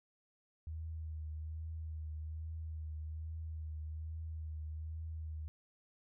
sine tone with vibrato, 78.8 Hz, D#2, 23 cents sharp, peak -40 dBFS, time 0.67-5.48 s, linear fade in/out 0 ms, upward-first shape triangle, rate 1.2 Hz, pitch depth 37 cents each way, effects none

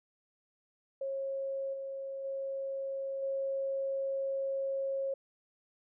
sine tone with level steps, 543 Hz, C#5, 36 cents flat, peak -33 / -37 / -34 / -31 dBFS, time 1.01-5.14 s, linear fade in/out 5 ms, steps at 1.73 / 2.24 / 3.22 s, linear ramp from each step 10 ms, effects none

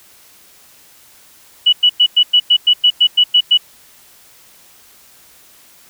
sine tone bursts, 2944 Hz, F#7, 9 cents flat, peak -6 dBFS, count 12, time 1.66-3.576 s, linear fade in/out 10 ms, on 68 ms, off 100 ms, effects white hiss -46 dBFS RMS until 5.89 s

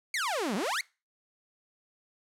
sawtooth exponential two-way sweep, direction down then up, 2293 to 178.9 to 2293 Hz, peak -25 dBFS, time 0.14-0.81 s, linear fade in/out 2 ms, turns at 0.55 s, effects noise-tail reverb RT60 0.3 s tail -24 dB re dry + low-pass 11000 Hz 12 dB/octave

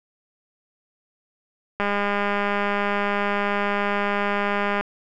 click train, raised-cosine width 0.5 ms, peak -9 dBFS, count 612, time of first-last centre 1.8-4.81 s, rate 203 Hz, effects none

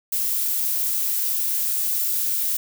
violet noise, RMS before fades -23 dBFS, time 0.12-2.57 s, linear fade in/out 5 ms, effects none

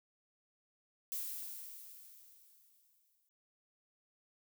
violet noise with exponential decay, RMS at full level -39 dBFS, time 1.12-3.29 s, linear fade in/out 0 ms, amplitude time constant 470 ms, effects none

